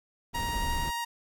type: noise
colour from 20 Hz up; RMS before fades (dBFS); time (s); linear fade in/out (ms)
brown; -33; 0.33-0.91; 20
type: tone with vibrato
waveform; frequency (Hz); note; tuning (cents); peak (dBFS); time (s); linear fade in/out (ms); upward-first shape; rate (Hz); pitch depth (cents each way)
sawtooth; 940; A#5; +14; -27; 0.34-1.05; 10; sine; 11; 9
effects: none